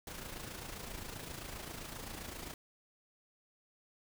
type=noise with amplitude modulation; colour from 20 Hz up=pink; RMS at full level=-43 dBFS; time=0.07-2.54 s; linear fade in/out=2 ms; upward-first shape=sine; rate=27.6 Hz; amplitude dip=55%; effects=none